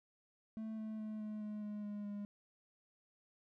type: tone with pitch steps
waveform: triangle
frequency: 220 / 217.7 / 215.5 / 213.2 / 211 / 208.9 / 206.7 / 204.6 Hz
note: A3 / A3 / A3 / G#3 / G#3 / G#3 / G#3 / G#3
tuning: 0 / -18 / -36 / +46 / +28 / +10 / -8 / -26 cents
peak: -39 dBFS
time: 0.57-2.25 s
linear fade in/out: 0 ms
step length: 210 ms
effects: none

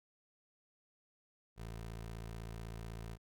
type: tone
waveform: 20% pulse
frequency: 56 Hz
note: A1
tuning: 31 cents sharp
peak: -39 dBFS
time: 1.56-3.18 s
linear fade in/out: 50 ms
effects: none

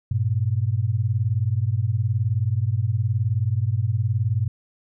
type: beating tone pair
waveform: sine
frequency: 100 / 119 Hz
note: G2 / A#2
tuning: +35 / +36 cents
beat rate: 19 Hz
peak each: -22 dBFS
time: 0.11-4.48 s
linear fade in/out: 5 ms
effects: none

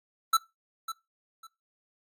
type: tone with echo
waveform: square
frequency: 1325 Hz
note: E6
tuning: 9 cents sharp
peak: -20 dBFS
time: 0.33-0.37 s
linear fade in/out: 5 ms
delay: 550 ms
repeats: 2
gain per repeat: -13 dB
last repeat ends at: 1.47 s
effects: noise-tail reverb RT60 0.2 s tail -17 dB re dry + AAC 64 kbps

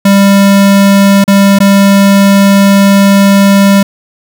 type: tone with dropouts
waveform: square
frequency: 198.1 Hz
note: G3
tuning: 18 cents sharp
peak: -3 dBFS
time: 0.05-3.83 s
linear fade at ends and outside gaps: 5 ms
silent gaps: 1.241-1.278 / 1.588-1.602 s
effects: 7-bit

